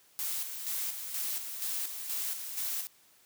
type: noise with tremolo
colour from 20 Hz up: blue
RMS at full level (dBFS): -34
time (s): 0.19-2.87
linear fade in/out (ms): 0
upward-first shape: square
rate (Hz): 2.1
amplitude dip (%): 50
effects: white hiss -63 dBFS RMS until 3.25 s + high-pass 80 Hz 12 dB/octave